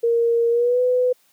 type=tone with pitch glide; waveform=sine; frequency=466.6 to 500.1 Hz; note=A#4 to B4; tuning=+2 to +22 cents; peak=-15 dBFS; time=0.03-1.13 s; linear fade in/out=10 ms; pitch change=+120 cents; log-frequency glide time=0.5-0.81 s; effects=white hiss -60 dBFS RMS until 1.32 s + high-pass 150 Hz 12 dB/octave